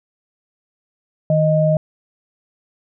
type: tone pair together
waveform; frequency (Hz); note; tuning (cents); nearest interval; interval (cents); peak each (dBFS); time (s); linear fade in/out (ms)
sine; 156.66 / 622.3; D#3 / D#5; +12 / 0; 2 octaves; 2388; -15; 1.3-1.77; 2
effects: none